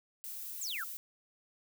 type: noise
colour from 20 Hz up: violet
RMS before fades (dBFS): -43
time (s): 0.24-0.97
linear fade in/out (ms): 0
type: exponential sweep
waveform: sine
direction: down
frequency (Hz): 8130 to 1240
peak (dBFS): -36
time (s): 0.61-0.84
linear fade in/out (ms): 5
effects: none